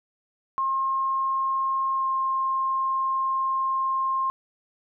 sine tone with pitch glide, 1069 to 1062.2 Hz, C6 to C6, +37 to +26 cents, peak -22 dBFS, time 0.58-4.3 s, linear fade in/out 0 ms, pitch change -11 cents, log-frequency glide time 1.95-2.06 s, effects none

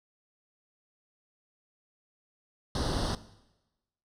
pink noise with comb filter, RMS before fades -30 dBFS, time 2.75-3.15 s, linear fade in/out 2 ms, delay 0.21 ms, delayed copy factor +0.9, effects noise-tail reverb RT60 1.0 s tail -17 dB re dry + low-pass 6000 Hz 12 dB/octave

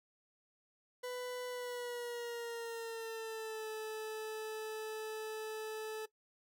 40% pulse tone with pitch glide, 497.1 to 435.3 Hz, B4 to A4, +11 to -19 cents, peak -39 dBFS, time 1.03-6.06 s, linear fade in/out 10 ms, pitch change -230 cents, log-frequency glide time 1.48-3.68 s, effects noise-tail reverb RT60 0.1 s tail -18 dB re dry

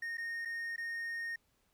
triangle tone with dropouts, 1848 Hz, A#6, 16 cents flat, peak -35 dBFS, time 0.02-1.36 s, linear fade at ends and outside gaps 5 ms, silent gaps 0.172-0.18 / 0.451-0.455 / 0.762-0.779 s, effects pink hiss -75 dBFS RMS until 1.73 s

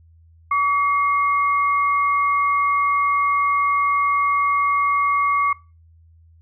sine tone pair together, 1139 / 2150 Hz, C#6 / C7, +47 / +47 cents, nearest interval major seventh, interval 1100 cents, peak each -16 / -25 dBFS, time 0.51-5.53 s, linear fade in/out 5 ms, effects noise-tail reverb RT60 0.3 s tail -20 dB re dry + added 82 Hz sine -48 dBFS peak until 6.41 s

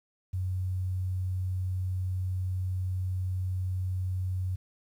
sine tone, 92.5 Hz, F#2, in tune, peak -28 dBFS, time 0.33-4.56 s, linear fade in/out 10 ms, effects 10-bit

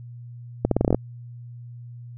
accelerating click train, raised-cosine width 2 ms, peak -5 dBFS, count 9, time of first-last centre 0.65-0.946 s, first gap 63 ms, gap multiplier 0.84, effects added 120 Hz sine -37 dBFS peak until 2.17 s

